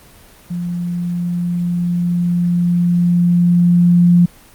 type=tone with level ramp; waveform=sine; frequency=174.61 Hz; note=F3; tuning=in tune; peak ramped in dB=-19 to -6 dBFS; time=0.5-4.26 s; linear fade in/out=10 ms; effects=pink hiss -44 dBFS RMS until 4.54 s + Opus 24 kbps